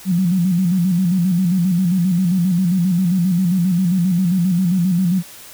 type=tone with vibrato; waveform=sine; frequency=180 Hz; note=F#3; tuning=47 cents flat; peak=-13 dBFS; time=0.05-5.23 s; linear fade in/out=50 ms; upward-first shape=square; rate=7.5 Hz; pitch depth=86 cents each way; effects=white hiss -39 dBFS RMS until 5.53 s